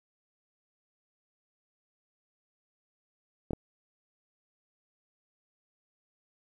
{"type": "clicks", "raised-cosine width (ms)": 2, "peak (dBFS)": -19, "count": 2, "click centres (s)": [3.508, 3.533], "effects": ["10-bit"]}